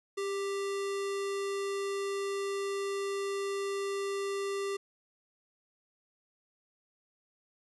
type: tone with sample-and-hold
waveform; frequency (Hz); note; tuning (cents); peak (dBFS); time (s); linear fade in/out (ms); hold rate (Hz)
sine; 396.9; G4; +22; -31; 0.17-4.77; 10; 1575
effects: resampled to 24000 Hz